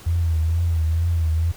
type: tone with vibrato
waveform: sine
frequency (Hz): 82.41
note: E2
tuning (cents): 0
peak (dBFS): -17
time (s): 0.06-1.52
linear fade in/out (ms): 10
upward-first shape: triangle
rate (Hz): 2.2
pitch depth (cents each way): 76
effects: pink hiss -44 dBFS RMS until 1.56 s